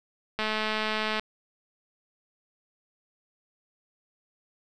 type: click train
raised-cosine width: 0.3 ms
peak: -13 dBFS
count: 175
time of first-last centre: 0.39-1.196 s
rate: 216 Hz
effects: none